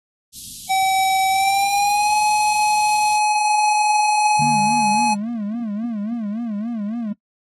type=band-stop noise; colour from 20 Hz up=white; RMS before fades=-34 dBFS; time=0.32-3.2 s; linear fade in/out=50 ms; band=280 to 3200 Hz; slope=48 dB/octave
type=tone with pitch glide; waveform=square; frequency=766 to 845 Hz; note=G5 to G#5; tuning=-40 to +30 cents; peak=-16 dBFS; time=0.69-5.15 s; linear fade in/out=20 ms; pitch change=+170 cents; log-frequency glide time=1.3-2.14 s
type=tone with exponential decay; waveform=sine; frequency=148.3 Hz; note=D3; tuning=17 cents sharp; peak=-21 dBFS; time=4.39-5.54 s; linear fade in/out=5 ms; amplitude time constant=250 ms
type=tone with vibrato; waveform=triangle; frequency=220 Hz; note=A3; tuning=in tune; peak=-20 dBFS; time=4.41-7.13 s; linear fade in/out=10 ms; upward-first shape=sine; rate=3.6 Hz; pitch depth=150 cents each way
effects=noise-tail reverb RT60 0.1 s tail -21 dB re dry + AAC 32 kbps